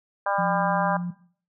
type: harmonic tone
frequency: 199.6 Hz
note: G3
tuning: 32 cents sharp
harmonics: 3 / 4 / 5 / 6 / 7 / 8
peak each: -28 / -27 / -28 / -31 / -35 / -32 dBFS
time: 0.26-0.97 s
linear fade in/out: 5 ms
type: tone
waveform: sine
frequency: 175.8 Hz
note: F3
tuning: 12 cents sharp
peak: -26 dBFS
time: 0.38-1.11 s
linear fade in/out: 10 ms
effects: noise-tail reverb RT60 0.5 s tail -17 dB re dry